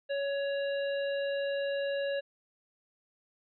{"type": "harmonic tone", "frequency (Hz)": 559, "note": "C#5", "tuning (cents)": 14, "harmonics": [1, 3, 5, 7], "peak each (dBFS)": [-30, -40, -44, -47], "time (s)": [0.09, 2.21], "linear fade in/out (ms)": 20, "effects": []}